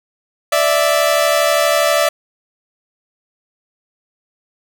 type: tone pair together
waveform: sawtooth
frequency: 586.9 / 659.3 Hz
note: D5 / E5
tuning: -1 / 0 cents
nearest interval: major second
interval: 201 cents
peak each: -11 dBFS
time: 0.52-2.09 s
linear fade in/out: 5 ms
effects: none